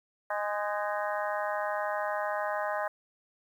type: harmonic tone with a mistuned harmonic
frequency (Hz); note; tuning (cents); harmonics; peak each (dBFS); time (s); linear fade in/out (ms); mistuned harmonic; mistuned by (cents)
206.7; G#3; -8; 3 / 4 / 5 / 6 / 7 / 8 / 9; -33 / -35 / -37 / -39 / -40 / -41 / -42; 0.3-2.88; 5; 7; +83
effects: 10-bit